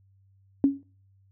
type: tone with exponential decay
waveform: sine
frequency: 277.2 Hz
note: C#4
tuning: in tune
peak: -13 dBFS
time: 0.64-0.83 s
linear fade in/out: 1 ms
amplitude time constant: 41 ms
effects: noise-tail reverb RT60 0.4 s tail -21 dB re dry + added 97 Hz sine -58 dBFS peak until 1.31 s